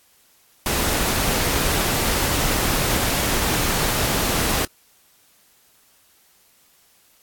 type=noise; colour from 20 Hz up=pink; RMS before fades=-21 dBFS; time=0.66-4.65 s; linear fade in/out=2 ms; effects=white hiss -57 dBFS RMS until 7.22 s + AAC 64 kbps